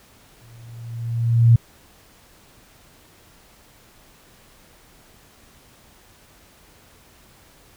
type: tone with exponential growth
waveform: sine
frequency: 116.54 Hz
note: A#2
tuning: in tune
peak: -7 dBFS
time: 0.41-1.56 s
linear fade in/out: 5 ms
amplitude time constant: 250 ms
effects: pink hiss -52 dBFS RMS until 7.76 s